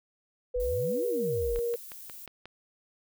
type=tone with pitch glide; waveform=sine; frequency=495.3 to 471.8 Hz; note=B4 to A#4; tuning=+5 to +21 cents; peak=-27 dBFS; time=0.54-1.76 s; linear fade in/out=10 ms; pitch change=-84 cents; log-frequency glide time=0.92-1.18 s
type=exponential two-way sweep; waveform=sine; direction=up then down; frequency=37.62 to 437.2 to 37.62 Hz; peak=-33 dBFS; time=0.56-1.59 s; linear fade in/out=0 ms; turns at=1.07 s
type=noise; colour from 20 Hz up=violet; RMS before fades=-45 dBFS; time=0.6-2.26 s; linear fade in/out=0 ms
type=click train; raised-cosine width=0.3 ms; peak=-28 dBFS; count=6; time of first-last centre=1.56-2.456 s; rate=5.58 Hz
effects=none